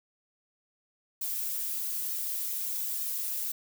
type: noise with flanger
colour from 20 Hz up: violet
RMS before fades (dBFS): -33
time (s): 1.21-3.52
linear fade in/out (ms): 5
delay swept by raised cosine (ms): 1.6 to 4.9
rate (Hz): 1.1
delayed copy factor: +0.7
effects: none